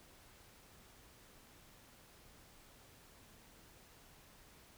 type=silence; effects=pink hiss -62 dBFS RMS until 4.77 s